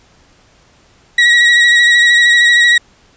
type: tone with vibrato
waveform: 35% pulse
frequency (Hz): 1912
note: A#6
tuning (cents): +43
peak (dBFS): -4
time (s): 1.18-2.78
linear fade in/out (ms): 5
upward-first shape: sine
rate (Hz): 13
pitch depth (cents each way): 25
effects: pink hiss -49 dBFS RMS until 3.16 s + resampled to 16000 Hz